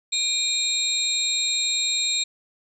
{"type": "tone cluster", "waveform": "sine", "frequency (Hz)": [2408, 3739, 4140, 7510], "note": ["D7", "A#7", "C8", "A#8"], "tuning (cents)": [43, 4, -19, 12], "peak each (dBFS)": [-31, -25, -27, -26], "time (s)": [0.12, 2.24], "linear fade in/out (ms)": 10, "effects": []}